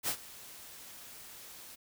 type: noise with ADSR envelope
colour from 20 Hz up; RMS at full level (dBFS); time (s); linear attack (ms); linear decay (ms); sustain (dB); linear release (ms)
white; -31; 0.03-1.76; 49; 83; -19; 17
effects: none